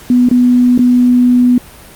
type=tone with dropouts; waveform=sine; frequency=246.9 Hz; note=B3; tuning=in tune; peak=-5 dBFS; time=0.1-1.58 s; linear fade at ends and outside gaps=2 ms; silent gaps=0.288-0.312 / 0.778-0.791 s; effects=pink hiss -36 dBFS RMS until 1.95 s + Opus 48 kbps